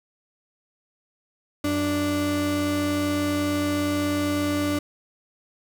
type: tone pair together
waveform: 35% pulse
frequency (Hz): 92.5 / 293.3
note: F#2 / D4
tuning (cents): 0 / -2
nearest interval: octave + minor sixth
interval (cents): 1998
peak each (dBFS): -29 / -21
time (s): 1.64-4.79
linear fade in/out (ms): 5
effects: none